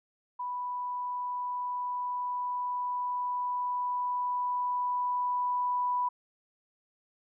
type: tone with level ramp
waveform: sine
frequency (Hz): 987.8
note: B5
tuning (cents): 0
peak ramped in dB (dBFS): -32 to -26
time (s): 0.39-6.09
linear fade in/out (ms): 10
effects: none